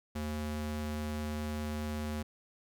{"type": "ring-modulated tone", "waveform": "square", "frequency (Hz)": 152.1, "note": "D#3", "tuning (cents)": -39, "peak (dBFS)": -32, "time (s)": [0.15, 2.23], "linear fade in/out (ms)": 10, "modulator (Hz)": 71.7, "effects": []}